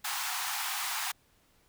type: high-pass noise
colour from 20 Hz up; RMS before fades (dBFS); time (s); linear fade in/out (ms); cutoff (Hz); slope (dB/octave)
pink; -34; 0.04-1.12; 10; 740; 96
effects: pink hiss -67 dBFS RMS until 1.68 s